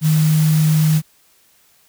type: tone in noise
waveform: sine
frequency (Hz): 155.56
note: D#3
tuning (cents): 0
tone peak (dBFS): -11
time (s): 0.01-1.02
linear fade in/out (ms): 50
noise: white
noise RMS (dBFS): -28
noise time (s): 0.01-1.02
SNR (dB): +14
effects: white hiss -55 dBFS RMS until 1.88 s